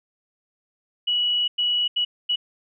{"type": "tone bursts at uneven times", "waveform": "sine", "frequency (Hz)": 2932, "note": "F#7", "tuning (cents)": -16, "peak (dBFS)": -19, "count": 4, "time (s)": [[1.07, 1.48], [1.58, 1.88], [1.96, 2.05], [2.29, 2.36]], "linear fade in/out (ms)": 10, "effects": []}